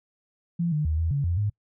sine tone with pitch steps, 170.6 / 151 / 78 / 82 / 141.1 / 86.5 / 103.7 Hz, F3 / D3 / D#2 / E2 / C#3 / F2 / G#2, -40 / +48 / +5 / -9 / +31 / -16 / -2 cents, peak -22 dBFS, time 0.59-1.5 s, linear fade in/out 10 ms, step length 130 ms, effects noise-tail reverb RT60 0.1 s tail -26 dB re dry

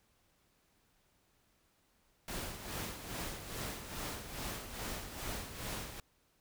pink noise with tremolo, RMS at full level -40 dBFS, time 2.28-6 s, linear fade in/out 2 ms, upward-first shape sine, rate 2.4 Hz, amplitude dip 60%, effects pink hiss -73 dBFS RMS until 6.4 s

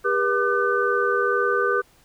sine tone cluster, 400.9 / 483 / 1196 / 1514 Hz, G4 / B4 / D6 / F#6, +39 / -39 / +31 / +39 cents, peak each -24 dBFS, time 0.04-1.82 s, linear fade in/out 20 ms, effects pink hiss -57 dBFS RMS until 2.04 s

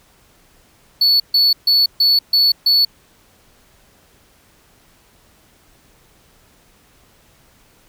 triangle tone bursts, 4435 Hz, C#8, in tune, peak -9 dBFS, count 6, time 1.01-2.85 s, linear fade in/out 5 ms, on 190 ms, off 140 ms, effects pink hiss -53 dBFS RMS until 7.88 s

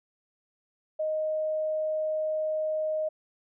sine tone, 622.3 Hz, D#5, in tune, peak -26 dBFS, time 0.99-3.09 s, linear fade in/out 10 ms, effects none

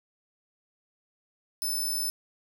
10% pulse tone, 5274 Hz, E8, in tune, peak -22 dBFS, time 1.62-2.1 s, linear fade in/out 0 ms, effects none

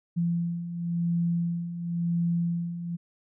sine beating tone pair, 170 / 170.95 Hz, F3 / F3, -46 / -37 cents, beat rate 0.95 Hz, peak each -32 / -26 dBFS, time 0.16-2.97 s, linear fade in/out 20 ms, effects none

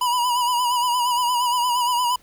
square tone with vibrato, 977 Hz, B5, 19 cents flat, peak -19 dBFS, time 0.01-2.16 s, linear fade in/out 5 ms, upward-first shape sine, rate 8.6 Hz, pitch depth 54 cents each way, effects pink hiss -55 dBFS RMS until 2.22 s

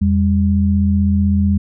sine tone pair together, 84.09 / 200 Hz, E2 / G3, +35 / +35 cents, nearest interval octave + minor third, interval 1500 cents, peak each -14 dBFS, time 0.01-1.58 s, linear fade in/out 10 ms, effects none

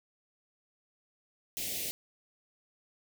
white band-stop noise, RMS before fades -36 dBFS, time 1.57-1.91 s, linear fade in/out 0 ms, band 700 to 2000 Hz, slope 48 dB/octave, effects none

